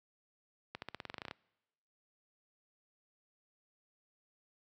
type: accelerating click train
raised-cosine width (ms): 0.3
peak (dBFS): -25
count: 13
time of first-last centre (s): 0.75-1.311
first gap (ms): 71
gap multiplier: 0.92
effects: noise-tail reverb RT60 1.0 s tail -25 dB re dry + high-pass 80 Hz 12 dB/octave